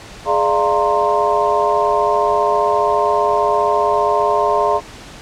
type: tone cluster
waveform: sine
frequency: 418.1 / 596 / 691 / 924 / 1053 Hz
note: G#4 / D5 / F5 / A#5 / C6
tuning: +12 / +25 / -19 / -16 / +11 cents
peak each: -19 dBFS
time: 0.25-4.81 s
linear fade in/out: 50 ms
effects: pink hiss -36 dBFS RMS until 5.21 s + low-pass 7000 Hz 12 dB/octave